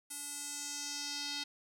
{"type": "tone with band-pass filter sweep", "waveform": "square", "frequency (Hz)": 288.1, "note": "D4", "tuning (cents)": -33, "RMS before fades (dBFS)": -41, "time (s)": [0.1, 1.44], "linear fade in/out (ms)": 10, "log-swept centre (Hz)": [10000, 4200], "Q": 2.4, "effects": []}